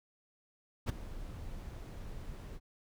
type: noise with ADSR envelope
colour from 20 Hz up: brown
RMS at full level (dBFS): -26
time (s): 0.86-2.6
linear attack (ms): 34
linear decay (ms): 11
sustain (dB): -18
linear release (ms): 50
effects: none